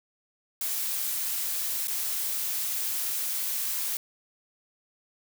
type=noise with dropouts; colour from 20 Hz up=blue; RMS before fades=-30 dBFS; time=0.61-3.97 s; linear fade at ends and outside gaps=2 ms; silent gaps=1.873-1.88 s; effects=none